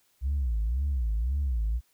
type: tone with vibrato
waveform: sine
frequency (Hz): 61.74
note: B1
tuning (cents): 0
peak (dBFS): -23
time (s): 0.21-1.81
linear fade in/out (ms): 50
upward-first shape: sine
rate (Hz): 1.9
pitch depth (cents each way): 260
effects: tanh soft clip ceiling -22 dBFS + white hiss -68 dBFS RMS until 1.93 s